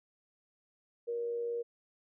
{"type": "tone with amplitude modulation", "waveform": "sine", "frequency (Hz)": 472.1, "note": "A#4", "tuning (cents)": 22, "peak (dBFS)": -31, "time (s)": [1.07, 1.63], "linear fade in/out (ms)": 20, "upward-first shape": "sine", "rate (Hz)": 105, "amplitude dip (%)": 35, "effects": []}